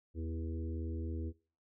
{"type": "harmonic tone with a mistuned harmonic", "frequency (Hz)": 81.1, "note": "E2", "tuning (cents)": -28, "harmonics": [1, 3, 4, 5, 6], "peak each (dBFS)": [-37, -46, -45, -51, -54], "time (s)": [0.14, 1.33], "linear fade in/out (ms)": 50, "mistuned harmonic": 4, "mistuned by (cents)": 16, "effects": ["noise-tail reverb RT60 0.4 s tail -22 dB re dry"]}